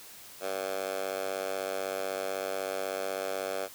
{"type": "tone with high-pass filter", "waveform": "10% pulse", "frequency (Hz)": 96.1, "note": "G2", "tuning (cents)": -34, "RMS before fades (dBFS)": -34, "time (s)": [0.4, 3.69], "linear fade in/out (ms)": 50, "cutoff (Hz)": 580, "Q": 2.2, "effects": ["white hiss -49 dBFS RMS until 3.74 s"]}